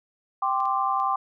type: chord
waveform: sine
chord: G suspended fourth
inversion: none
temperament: just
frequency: 784 / 1045.3 / 1176 Hz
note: G5 / C6 / D6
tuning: 0 / -2 / +2 cents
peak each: -26 dBFS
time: 0.42-1.16 s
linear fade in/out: 5 ms
type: clicks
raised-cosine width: 0.2 ms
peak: -32 dBFS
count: 3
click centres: 0.603 / 0.655 / 1 s
effects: none